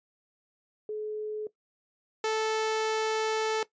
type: tone pair in turn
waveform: sine / sawtooth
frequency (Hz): 427 / 438.5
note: G#4 / A4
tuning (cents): +48 / -6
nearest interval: unison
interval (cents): 46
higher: second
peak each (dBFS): -31 / -22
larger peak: second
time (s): 0.89-1.47 / 2.24-3.63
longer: second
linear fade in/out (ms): 2
effects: noise-tail reverb RT60 0.1 s tail -17 dB re dry + resampled to 16000 Hz